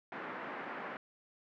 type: band-pass noise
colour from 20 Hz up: white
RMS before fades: -43 dBFS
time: 0.12-0.97 s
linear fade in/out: 2 ms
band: 180 to 1800 Hz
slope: 24 dB/octave
effects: none